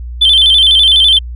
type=tone with vibrato; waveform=sine; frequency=3308 Hz; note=G#7; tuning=8 cents flat; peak=-3 dBFS; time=0.21-1.19 s; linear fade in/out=10 ms; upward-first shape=square; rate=12 Hz; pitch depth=93 cents each way; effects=tanh soft clip ceiling -1 dBFS + added 60 Hz sine -21 dBFS peak until 1.35 s